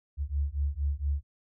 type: beating tone pair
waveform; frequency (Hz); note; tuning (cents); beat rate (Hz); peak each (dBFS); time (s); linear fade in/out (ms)
sine; 69.3 / 73.6; C#2 / D2; 0 / +4; 4.3; -30; 0.17-1.23; 50
effects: none